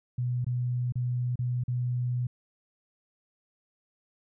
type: tone with dropouts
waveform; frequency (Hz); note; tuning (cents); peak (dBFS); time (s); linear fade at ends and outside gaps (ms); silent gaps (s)
sine; 123.47; B2; 0; -26; 0.18-2.27; 5; 0.446-0.465 / 0.923-0.955 / 1.357-1.39 / 1.638-1.68
effects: none